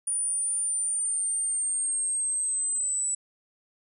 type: linear sweep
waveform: sine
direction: down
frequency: 9490 to 7902 Hz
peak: -25 dBFS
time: 0.07-3.15 s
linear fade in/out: 5 ms
effects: none